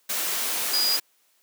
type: tone in noise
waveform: sine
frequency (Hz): 4900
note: D#8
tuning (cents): -27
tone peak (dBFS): -21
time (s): 0.73-0.97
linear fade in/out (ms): 10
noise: white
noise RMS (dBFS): -27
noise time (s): 0.09-1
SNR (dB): +3
effects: white hiss -65 dBFS RMS until 1.42 s + high-pass 300 Hz 12 dB/octave